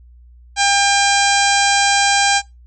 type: harmonic tone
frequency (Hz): 800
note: G5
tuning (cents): +35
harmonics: 1 / 2 / 3 / 4 / 5 / 6 / 7 / 8 / 9 / 10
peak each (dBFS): -16 / -19 / -21 / -22 / -23 / -24 / -24 / -25 / -26 / -26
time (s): 0.56-2.42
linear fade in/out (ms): 50
effects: noise-tail reverb RT60 0.2 s tail -20 dB re dry + added 60 Hz sine -41 dBFS peak until 2.66 s